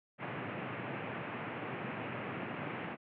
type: band-pass noise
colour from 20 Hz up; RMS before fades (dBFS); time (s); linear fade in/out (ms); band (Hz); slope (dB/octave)
pink; -41; 0.18-2.97; 50; 110 to 2700; 48
effects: none